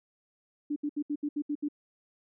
sine tone bursts, 293.5 Hz, D4, 1 cent flat, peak -28 dBFS, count 8, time 0.7-1.686 s, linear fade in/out 10 ms, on 62 ms, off 70 ms, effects none

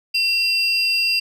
triangle tone pair together, 2723 / 4799 Hz, F7 / D8, -44 / +37 cents, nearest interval minor seventh, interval 981 cents, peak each -18 dBFS, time 0.14-1.2 s, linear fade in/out 10 ms, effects none

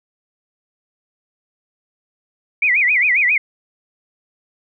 sine tone with vibrato, 2209 Hz, C#7, 7 cents flat, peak -12 dBFS, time 2.62-3.38 s, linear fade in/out 5 ms, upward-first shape sine, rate 7.4 Hz, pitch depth 230 cents each way, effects none

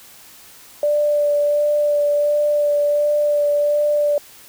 sine tone with vibrato, 587.3 Hz, D5, in tune, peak -14 dBFS, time 0.83-4.18 s, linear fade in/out 2 ms, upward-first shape sine, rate 1.4 Hz, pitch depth 13 cents each way, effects white hiss -44 dBFS RMS until 4.48 s

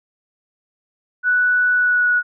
sine tone with pitch glide, 1480 to 1463 Hz, F#6 to F#6, 0 to -20 cents, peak -13 dBFS, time 1.23-2.23 s, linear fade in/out 50 ms, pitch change -20 cents, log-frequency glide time 1.73-2.12 s, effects none

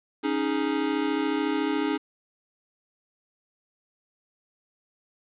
square chord, C# suspended second, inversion none, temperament equal, 277.2 / 311.1 / 415.3 Hz, C#4 / D#4 / G#4, 0 / 0 / 0 cents, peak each -29 / -28 / -31 dBFS, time 0.23-1.98 s, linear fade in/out 20 ms, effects resampled to 8000 Hz + 8-bit

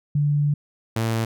sine / sawtooth tone pair in turn, 146.1 / 113.19 Hz, D3 / A2, -9 / +49 cents, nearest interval major third, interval 442 cents, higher first, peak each -17 dBFS, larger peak neither, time 0.15-0.54 / 0.96-1.25 s, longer first, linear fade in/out 5 ms, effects none

